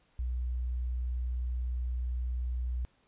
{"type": "tone", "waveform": "sine", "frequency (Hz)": 61.5, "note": "B1", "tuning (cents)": -7, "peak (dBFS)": -30, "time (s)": [0.19, 2.85], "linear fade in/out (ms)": 0, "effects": ["pink hiss -69 dBFS RMS until 3.07 s", "resampled to 8000 Hz"]}